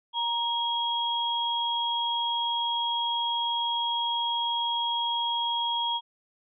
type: tone pair together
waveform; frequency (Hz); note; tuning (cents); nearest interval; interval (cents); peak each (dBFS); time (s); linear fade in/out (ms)
sine; 940 / 3287; A#5 / G#7; +14 / -19; octave + minor seventh; 2167; -28; 0.13-6.01; 50
effects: none